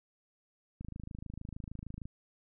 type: click train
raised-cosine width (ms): 5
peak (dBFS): -30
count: 34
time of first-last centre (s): 0.81-2.055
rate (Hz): 26.5
effects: none